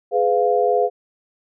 sine chord, F diminished, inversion first, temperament just, 419.1 / 502.9 / 698.5 Hz, Ab4 / Cb5 / F5, +16 / +31 / 0 cents, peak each -19 dBFS, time 0.11-0.9 s, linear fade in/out 50 ms, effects none

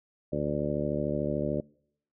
harmonic tone, 73.5 Hz, D2, 2 cents sharp, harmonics 1 / 2 / 3 / 4 / 5 / 6 / 7 / 8, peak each -41 / -34 / -35 / -35 / -35 / -39 / -37 / -33 dBFS, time 0.32-1.61 s, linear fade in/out 10 ms, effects noise-tail reverb RT60 0.7 s tail -26 dB re dry

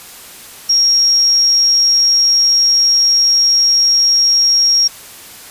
sine tone, 5588 Hz, F8, in tune, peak -8 dBFS, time 0.69-4.88 s, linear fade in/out 10 ms, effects white hiss -35 dBFS RMS until 5.5 s + resampled to 32000 Hz

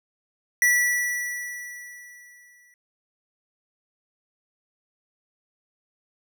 square tone with exponential decay, 1953 Hz, B6, 20 cents flat, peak -16 dBFS, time 0.62-2.74 s, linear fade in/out 1 ms, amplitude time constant 460 ms, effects none

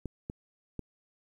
clicks, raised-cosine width 3 ms, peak -23 dBFS, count 3, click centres 0.057 / 0.299 / 0.793 s, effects 10-bit

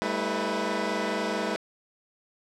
15% pulse tone cluster, 198.9 / 223.4 / 323.4 / 497 Hz, G3 / A3 / E4 / B4, +25 / +27 / -33 / +11 cents, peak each -26 dBFS, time 0.02-1.56 s, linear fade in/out 0 ms, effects low-pass 6000 Hz 12 dB/octave

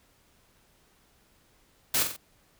white noise with echo, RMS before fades -25 dBFS, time 1.94-2.03 s, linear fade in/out 5 ms, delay 45 ms, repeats 3, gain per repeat -6 dB, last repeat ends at 2.165 s, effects pink hiss -64 dBFS RMS until 2.59 s

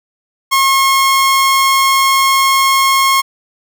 sawtooth tone, 1081 Hz, C#6, 44 cents flat, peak -5 dBFS, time 0.51-3.22 s, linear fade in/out 20 ms, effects none

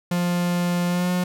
45% pulse tone with pitch glide, 175.6 to 179.91 Hz, F3 to F#3, +10 to -48 cents, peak -20 dBFS, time 0.11-1.24 s, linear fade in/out 5 ms, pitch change +42 cents, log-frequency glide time 0.87-1.11 s, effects none

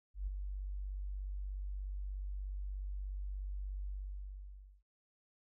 sine tone with ADSR envelope, 48.39 Hz, G1, 22 cents flat, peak -33 dBFS, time 0.14-4.83 s, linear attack 130 ms, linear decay 12 ms, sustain -5 dB, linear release 960 ms, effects none

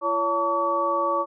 sine tone cluster, 340.6 / 563 / 896 / 1138 Hz, F4 / C#5 / A5 / C#6, -43 / +27 / +31 / +45 cents, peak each -31 / -26 / -29 / -23 dBFS, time 0.01-1.26 s, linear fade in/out 50 ms, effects none

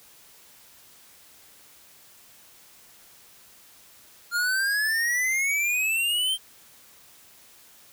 square exponential sweep, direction up, 1396.9 to 3174 Hz, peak -23 dBFS, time 4.31-6.38 s, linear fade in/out 50 ms, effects white hiss -53 dBFS RMS until 7.92 s

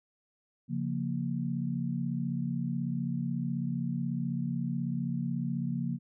sine chord, Bb minor, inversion first, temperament equal, 138.59 / 174.61 / 233.1 Hz, Db3 / F3 / Bb3, 0 / 0 / 0 cents, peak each -34 dBFS, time 0.68-5.99 s, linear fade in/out 50 ms, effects none

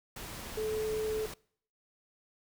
sine tone in noise, 433.5 Hz, A4, 26 cents flat, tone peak -31 dBFS, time 0.57-1.26 s, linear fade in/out 5 ms, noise pink, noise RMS -43 dBFS, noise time 0.16-1.34 s, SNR +9 dB, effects noise-tail reverb RT60 0.6 s tail -24 dB re dry

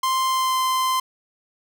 45% pulse tone with pitch glide, 1046.5 to 1036.9 Hz, C6 to C6, 0 to -16 cents, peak -19 dBFS, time 0.03-1 s, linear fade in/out 5 ms, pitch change -16 cents, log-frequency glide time 0.27-0.56 s, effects none

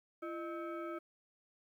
sine tone with frequency modulation, 339.2 Hz, E4, 50 cents sharp, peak -39 dBFS, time 0.22-0.99 s, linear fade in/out 10 ms, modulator 954 Hz, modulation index 1.1, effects 12-bit

